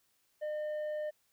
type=tone with tanh clipping; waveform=sine; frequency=606 Hz; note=D#5; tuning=46 cents flat; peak=-35 dBFS; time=0.41-1.11 s; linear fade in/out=20 ms; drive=5 dB; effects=white hiss -74 dBFS RMS until 1.32 s